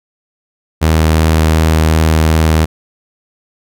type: tone with vibrato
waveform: sawtooth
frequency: 79.4 Hz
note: D#2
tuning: 36 cents sharp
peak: -4 dBFS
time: 0.81-2.66 s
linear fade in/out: 20 ms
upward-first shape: sine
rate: 2.7 Hz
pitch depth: 8 cents each way
effects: none

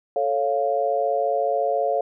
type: chord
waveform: sine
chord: A augmented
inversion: none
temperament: equal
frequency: 440 / 554.4 / 698.5 Hz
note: A4 / C#5 / E#5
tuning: 0 / 0 / 0 cents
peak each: -26 / -23 / -23 dBFS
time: 0.16-2.01 s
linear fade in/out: 2 ms
effects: none

